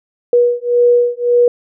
sine beating tone pair, 482.4 / 484.2 Hz, B4 / B4, -41 / -34 cents, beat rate 1.8 Hz, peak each -12 dBFS, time 0.33-1.48 s, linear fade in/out 2 ms, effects none

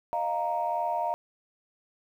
sine chord, Eb suspended second, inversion none, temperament equal with one note detuned, 615.5 / 698.5 / 932.3 Hz, Eb5 / F5 / Bb5, -19 / 0 / 0 cents, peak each -33 / -29 / -29 dBFS, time 0.13-1.14 s, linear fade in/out 0 ms, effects tanh soft clip ceiling -18 dBFS + 10-bit

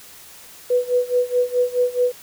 sine tone with tremolo, 493.9 Hz, B4, in tune, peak -13 dBFS, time 0.7-2.12 s, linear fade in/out 5 ms, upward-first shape sine, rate 4.7 Hz, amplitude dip 90%, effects white hiss -43 dBFS RMS until 2.22 s

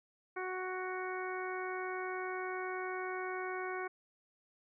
harmonic tone, 370.3 Hz, F#4, 1 cent sharp, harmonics 1 / 2 / 3 / 4 / 5 / 6, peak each -40 / -44 / -44 / -44 / -49 / -47 dBFS, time 0.36-3.88 s, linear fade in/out 10 ms, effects none

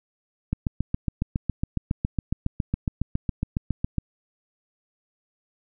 click train, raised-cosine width 5 ms, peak -11 dBFS, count 26, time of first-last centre 0.53-3.983 s, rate 7.24 Hz, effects none

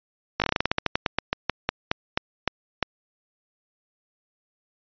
slowing click train, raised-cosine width 0.3 ms, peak -5 dBFS, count 22, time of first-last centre 0.4-2.827 s, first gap 18 ms, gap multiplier 1.16, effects resampled to 11025 Hz

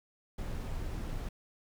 brown noise, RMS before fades -37 dBFS, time 0.38-1.29 s, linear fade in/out 5 ms, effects none

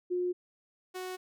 sine / sawtooth tone pair in turn, 358.6 / 369.1 Hz, F4 / F#4, +46 / -4 cents, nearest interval unison, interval 50 cents, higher second, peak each -28 / -33 dBFS, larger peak first, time 0.1-0.33 / 0.94-1.17 s, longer neither, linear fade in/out 20 ms, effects none

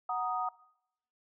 sine chord, D# minor, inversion first, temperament equal with one note detuned, 740 / 937.7 / 1244.5 Hz, F#5 / A#5 / D#6, 0 / +10 / 0 cents, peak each -34 / -38 / -34 dBFS, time 0.09-0.49 s, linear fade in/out 5 ms, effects noise-tail reverb RT60 0.8 s tail -21 dB re dry

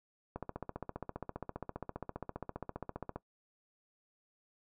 click train, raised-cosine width 1 ms, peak -25 dBFS, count 43, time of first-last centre 0.36-3.16 s, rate 15 Hz, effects noise-tail reverb RT60 0.1 s tail -18 dB re dry

